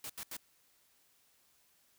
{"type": "noise bursts", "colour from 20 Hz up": "white", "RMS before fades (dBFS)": -43, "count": 3, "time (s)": [0.04, 0.368], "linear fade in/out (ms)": 2, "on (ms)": 56, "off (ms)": 80, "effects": ["white hiss -70 dBFS RMS until 1.98 s"]}